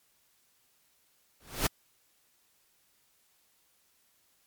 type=noise with exponential growth; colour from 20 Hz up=pink; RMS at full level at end=-24 dBFS; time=1.4-1.67 s; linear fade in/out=5 ms; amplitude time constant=58 ms; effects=white hiss -69 dBFS RMS until 4.46 s + MP3 96 kbps